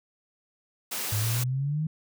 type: high-pass noise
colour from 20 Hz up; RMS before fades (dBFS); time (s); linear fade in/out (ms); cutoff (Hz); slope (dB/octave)
white; -32; 0.91-1.44; 10; 150; 48
type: exponential sweep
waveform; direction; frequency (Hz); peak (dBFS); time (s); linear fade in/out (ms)
sine; up; 103.4 to 160; -25; 1.12-1.87; 5
effects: none